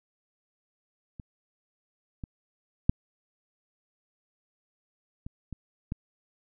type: clicks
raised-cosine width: 5 ms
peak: -28 / -24 / -7 / -26 / -25 / -19 dBFS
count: 6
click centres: 1.198 / 2.238 / 2.895 / 5.265 / 5.527 / 5.921 s
effects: none